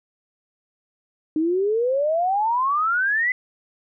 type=exponential sweep; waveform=sine; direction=up; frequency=304.3 to 2045 Hz; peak=-18 dBFS; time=1.36-3.32 s; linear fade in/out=2 ms; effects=none